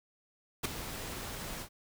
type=noise with ADSR envelope; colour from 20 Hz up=pink; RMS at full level=-29 dBFS; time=0.63-1.69 s; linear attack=18 ms; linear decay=12 ms; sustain=-12 dB; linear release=80 ms; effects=none